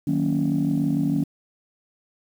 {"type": "chord", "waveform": "sine", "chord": "D# minor seventh", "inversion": "none", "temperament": "just", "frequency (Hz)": [155.56, 186.68, 233.3, 280], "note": ["D#3", "F#3", "A#3", "C#4"], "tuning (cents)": [0, 16, 2, 18], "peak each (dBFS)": [-24, -27, -25, -22], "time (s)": [0.07, 1.24], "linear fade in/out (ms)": 5, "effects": ["tanh soft clip ceiling -13 dBFS", "8-bit"]}